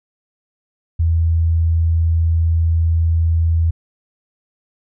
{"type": "tone", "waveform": "sine", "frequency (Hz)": 82.41, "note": "E2", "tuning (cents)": 0, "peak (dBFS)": -12, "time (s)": [0.99, 3.71], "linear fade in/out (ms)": 10, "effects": []}